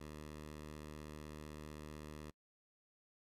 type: tone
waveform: 10% pulse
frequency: 75.8 Hz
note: D#2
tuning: 45 cents flat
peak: -40 dBFS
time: 0-2.31 s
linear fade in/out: 10 ms
effects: noise-tail reverb RT60 0.1 s tail -26 dB re dry + resampled to 32000 Hz